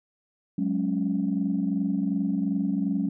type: chord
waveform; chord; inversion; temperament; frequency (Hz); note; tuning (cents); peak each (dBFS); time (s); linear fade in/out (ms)
sine; F# suspended second; none; equal; 185 / 207.7 / 277.2; F#3 / G#3 / C#4; 0 / 0 / 0; -27; 0.58-3.09; 5
effects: tanh soft clip ceiling -15 dBFS